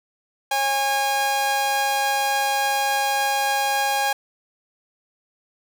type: tone pair together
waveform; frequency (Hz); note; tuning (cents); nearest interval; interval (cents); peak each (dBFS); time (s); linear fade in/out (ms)
sawtooth; 546.5 / 818; C#5 / G#5; -25 / -26; perfect fifth; 699; -26 / -16; 0.51-4.13; 5
effects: none